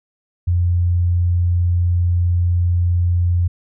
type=tone; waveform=sine; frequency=87.7 Hz; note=F2; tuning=8 cents sharp; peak=-13 dBFS; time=0.47-3.48 s; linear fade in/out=10 ms; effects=none